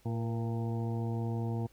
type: harmonic tone with a mistuned harmonic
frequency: 114.4 Hz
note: A#2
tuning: 32 cents flat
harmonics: 1 / 2 / 3 / 4 / 6 / 7 / 8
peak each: -32 / -38 / -42 / -44 / -48 / -49 / -50 dBFS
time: 0.05-1.67 s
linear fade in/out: 10 ms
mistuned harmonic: 4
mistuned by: +49 cents
effects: added 50 Hz sine -65 dBFS peak until 1.72 s + pink hiss -65 dBFS RMS until 1.72 s